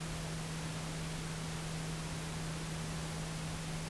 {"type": "tone in noise", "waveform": "sine", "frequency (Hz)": 160, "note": "D#3", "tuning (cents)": 49, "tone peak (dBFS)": -40, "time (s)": [0, 3.89], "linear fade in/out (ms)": 10, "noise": "pink", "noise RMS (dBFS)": -43, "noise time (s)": [0, 3.89], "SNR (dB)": 0, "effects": ["resampled to 24000 Hz"]}